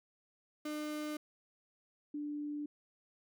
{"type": "tone pair in turn", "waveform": ["35% pulse", "sine"], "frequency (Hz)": [301.7, 294.5], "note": ["D4", "D4"], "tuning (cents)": [47, 5], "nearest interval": "unison", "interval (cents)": 42, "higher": "first", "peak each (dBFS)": [-36, -37], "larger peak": "first", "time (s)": [[0.65, 1.17], [2.14, 2.66]], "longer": "neither", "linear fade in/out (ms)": 5, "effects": []}